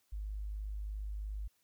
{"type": "tone", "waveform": "sine", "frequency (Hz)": 51.5, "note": "G#1", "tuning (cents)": -14, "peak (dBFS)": -37, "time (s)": [0.12, 1.48], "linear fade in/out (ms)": 10, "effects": ["white hiss -75 dBFS RMS until 1.63 s"]}